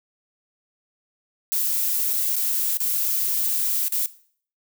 violet noise with dropouts, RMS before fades -23 dBFS, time 1.52-4.06 s, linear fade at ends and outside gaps 0 ms, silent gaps 2.132-2.136 / 2.357-2.364 / 2.771-2.803 / 3.882-3.922 s, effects noise-tail reverb RT60 0.5 s tail -17 dB re dry

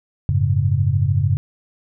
sine chord, F# suspended second, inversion none, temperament equal with one note detuned, 92.5 / 106.01 / 138.59 Hz, F#2 / G#2 / C#3, 0 / +36 / 0 cents, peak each -19 dBFS, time 0.29-1.37 s, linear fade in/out 0 ms, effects none

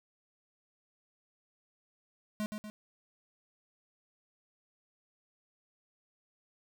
square tone with echo, 212 Hz, G#3, 36 cents sharp, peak -33 dBFS, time 2.4-2.46 s, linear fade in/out 0 ms, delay 120 ms, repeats 2, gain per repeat -5 dB, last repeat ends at 2.7 s, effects none

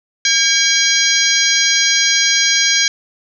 harmonic tone with a mistuned harmonic, 811 Hz, G#5, 41 cents flat, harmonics 2 / 3 / 4 / 5 / 6 / 7 / 8, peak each -19 / -19 / -19 / -19 / -19 / -19 / -19 dBFS, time 0.25-2.88 s, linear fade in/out 2 ms, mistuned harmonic 3, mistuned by -120 cents, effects none

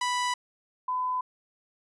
sawtooth / sine tone pair in turn, 987.8 / 1008 Hz, B5 / B5, 0 / +35 cents, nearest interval unison, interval 35 cents, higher second, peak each -22 / -26 dBFS, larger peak first, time 0.01-0.34 / 0.88-1.21 s, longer neither, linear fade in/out 5 ms, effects resampled to 22050 Hz

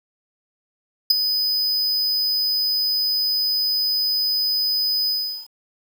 square tone with ADSR envelope, 5000 Hz, D#8, 8 cents sharp, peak -9 dBFS, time 1.1-5.48 s, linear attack 7 ms, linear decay 13 ms, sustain -10 dB, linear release 400 ms, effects 8-bit

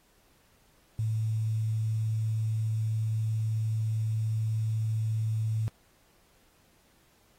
sine tone with quantisation, 110.1 Hz, A2, 2 cents sharp, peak -26 dBFS, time 0.99-5.68 s, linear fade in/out 0 ms, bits 9, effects pink hiss -65 dBFS RMS until 7.38 s + AAC 48 kbps

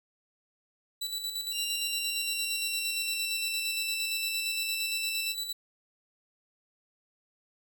sawtooth tone with tremolo, 3951 Hz, B7, in tune, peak -28 dBFS, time 1.01-5.53 s, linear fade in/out 10 ms, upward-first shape square, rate 8.7 Hz, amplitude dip 50%
sawtooth tone with pitch glide, 2794 to 2669 Hz, F7 to E7, 0 to +21 cents, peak -29 dBFS, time 1.51-5.35 s, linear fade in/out 50 ms, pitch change -79 cents, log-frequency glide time 1.64-3.87 s
effects none

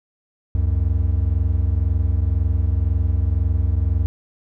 triangle tone pair together, 68.14 / 90.1 Hz, C#2 / F#2, -29 / -45 cents, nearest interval perfect fourth, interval 484 cents, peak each -17 dBFS, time 0.55-4.06 s, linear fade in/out 0 ms, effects none

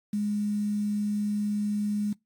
sine tone with quantisation, 207.7 Hz, G#3, in tune, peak -25 dBFS, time 0.13-2.13 s, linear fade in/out 5 ms, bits 8, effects noise-tail reverb RT60 0.2 s tail -24 dB re dry + AAC 64 kbps

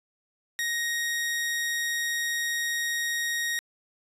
sawtooth tone, 1875 Hz, A#6, 10 cents sharp, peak -23 dBFS, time 0.59-3.59 s, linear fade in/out 0 ms, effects resampled to 32000 Hz

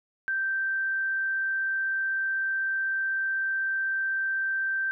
sine tone, 1564 Hz, G6, 4 cents flat, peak -25 dBFS, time 0.28-4.91 s, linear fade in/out 0 ms, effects none

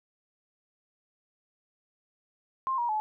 sine tone with pitch steps, 1056 / 951.7 / 857.7 Hz, C6 / A#5 / A5, +16 / +36 / -44 cents, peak -26 dBFS, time 2.67-3 s, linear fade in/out 0 ms, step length 110 ms, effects none

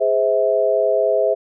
sine chord, Ab augmented, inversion none, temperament just, 415.3 / 519.1 / 648.9 Hz, Ab4 / C5 / E5, 0 / -14 / -27 cents, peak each -20 / -19 / -17 dBFS, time 0-1.35 s, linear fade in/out 20 ms, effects none

